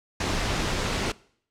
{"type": "noise with amplitude modulation", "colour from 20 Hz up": "pink", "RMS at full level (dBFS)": -25, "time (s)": [0.2, 1.12], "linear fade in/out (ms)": 5, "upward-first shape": "sine", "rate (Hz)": 200, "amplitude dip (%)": 30, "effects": ["noise-tail reverb RT60 0.6 s tail -22 dB re dry", "low-pass 6000 Hz 12 dB/octave"]}